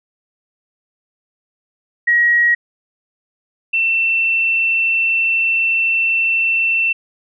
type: tone pair in turn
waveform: sine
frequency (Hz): 1900 / 2687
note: A#6 / E7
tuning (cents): +33 / +33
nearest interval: tritone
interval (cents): 600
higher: second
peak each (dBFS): -10 / -13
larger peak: first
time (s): 2.07-2.55 / 3.73-6.93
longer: second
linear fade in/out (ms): 10
effects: none